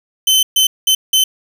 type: tone bursts at uneven times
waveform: sawtooth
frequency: 3065 Hz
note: G7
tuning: 40 cents flat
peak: -6 dBFS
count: 4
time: 0.27-0.43 / 0.56-0.67 / 0.87-0.95 / 1.13-1.24 s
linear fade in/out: 5 ms
effects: none